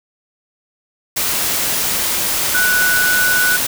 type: tone in noise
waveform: sine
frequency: 1480 Hz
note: F#6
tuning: in tune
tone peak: -13 dBFS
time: 2.54-3.57 s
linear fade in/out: 10 ms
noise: white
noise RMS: -18 dBFS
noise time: 1.16-3.67 s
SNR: +2 dB
effects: none